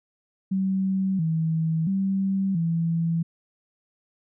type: tone with pitch steps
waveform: sine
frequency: 191.1 / 161.2 / 193.5 / 166 Hz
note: G3 / E3 / G3 / E3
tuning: -44 / -38 / -22 / +12 cents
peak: -21 dBFS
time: 0.51-3.23 s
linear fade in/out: 10 ms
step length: 680 ms
effects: none